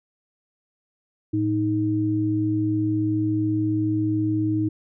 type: tone pair together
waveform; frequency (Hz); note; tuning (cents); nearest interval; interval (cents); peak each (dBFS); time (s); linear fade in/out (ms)
sine; 110.71 / 313.5; A2 / D#4; +11 / +13; octave + tritone; 1802; -25 / -21; 1.33-4.69; 10
effects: none